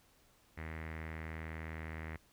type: tone with low-pass filter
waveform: sawtooth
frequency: 79.7 Hz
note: D#2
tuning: 42 cents sharp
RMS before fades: -44 dBFS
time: 0.57-2.17 s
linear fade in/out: 10 ms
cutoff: 2000 Hz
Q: 5.2
effects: pink hiss -68 dBFS RMS until 2.32 s